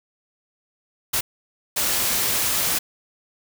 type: noise bursts at uneven times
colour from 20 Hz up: white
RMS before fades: -22 dBFS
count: 2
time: 1.13-1.21 / 1.76-2.79 s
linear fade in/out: 10 ms
effects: none